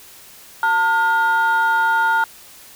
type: tone pair together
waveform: sine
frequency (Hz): 902 / 1424.3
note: A5 / F6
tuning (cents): +43 / +34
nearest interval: minor sixth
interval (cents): 791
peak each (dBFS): -15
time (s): 0.63-2.24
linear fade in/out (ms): 2
effects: tanh soft clip ceiling -10 dBFS + white hiss -43 dBFS RMS until 2.75 s